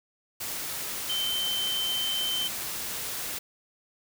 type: tone in noise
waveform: sine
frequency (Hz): 3092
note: G7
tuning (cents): -24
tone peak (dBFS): -27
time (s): 1.09-2.48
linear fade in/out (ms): 10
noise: white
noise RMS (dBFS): -34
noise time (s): 0.4-3.39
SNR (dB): +4
effects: none